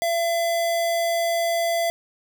square tone, 675 Hz, E5, 41 cents sharp, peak -21 dBFS, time 0.02-1.9 s, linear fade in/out 0 ms, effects none

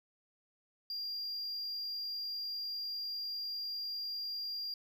triangle tone, 4785 Hz, D8, 32 cents sharp, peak -35 dBFS, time 0.9-4.74 s, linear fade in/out 2 ms, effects tanh soft clip ceiling -31 dBFS

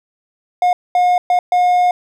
triangle tone bursts at uneven times, 718 Hz, F5, 48 cents sharp, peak -8 dBFS, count 4, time 0.62-0.73 / 0.95-1.18 / 1.3-1.39 / 1.52-1.91 s, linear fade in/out 2 ms, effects none

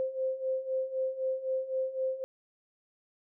sine beating tone pair, 521 / 524.9 Hz, C5 / C5, -7 / +5 cents, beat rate 3.9 Hz, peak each -35 / -31 dBFS, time 0-2.24 s, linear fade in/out 0 ms, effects none

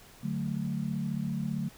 sine chord, D major, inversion none, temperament equal, 146.83 / 185 / 220 Hz, D3 / F#3 / A3, 0 / 0 / 0 cents, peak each -34 dBFS, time 0.23-1.69 s, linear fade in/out 10 ms, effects pink hiss -54 dBFS RMS until 1.77 s

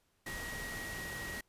sine tone in noise, 1900 Hz, A#6, 33 cents sharp, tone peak -42 dBFS, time 0.26-1.41 s, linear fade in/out 5 ms, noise pink, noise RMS -44 dBFS, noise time 0.26-1.41 s, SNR -1 dB, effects pink hiss -75 dBFS RMS until 1.48 s + resampled to 32000 Hz

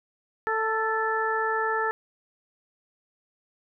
harmonic tone with a mistuned harmonic, 442.8 Hz, A4, 11 cents sharp, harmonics 1 / 2 / 3 / 4, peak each -29 / -29 / -29 / -29 dBFS, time 0.47-1.91 s, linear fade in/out 0 ms, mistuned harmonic 4, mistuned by -21 cents, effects none

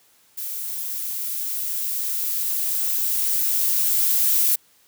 violet noise with level ramp, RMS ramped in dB -30 to -18 dBFS, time 0.37-4.56 s, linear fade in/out 10 ms, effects white hiss -58 dBFS RMS until 4.87 s + high-pass 80 Hz 12 dB/octave

